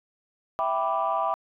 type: chord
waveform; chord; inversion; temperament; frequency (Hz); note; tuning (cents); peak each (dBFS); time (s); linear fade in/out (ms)
sine; E minor seventh; none; equal; 659.3 / 784 / 987.8 / 1174.7; E5 / G5 / B5 / D6; 0 / 0 / 0 / 0; -28; 0.59-1.34; 0
effects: tanh soft clip ceiling -15 dBFS